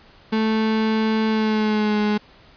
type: tone with pitch glide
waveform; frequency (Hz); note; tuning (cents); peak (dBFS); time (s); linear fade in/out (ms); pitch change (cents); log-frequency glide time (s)
35% pulse; 219.6 to 209.9; A3 to G#3; -3 to +19; -16; 0.32-2.18; 10; -78; 1.28-2
effects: pink hiss -50 dBFS RMS until 2.56 s + resampled to 11025 Hz